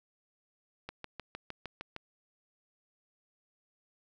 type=click train; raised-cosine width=0.3 ms; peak=-24 dBFS; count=8; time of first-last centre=0.89-1.964 s; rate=6.52 Hz; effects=none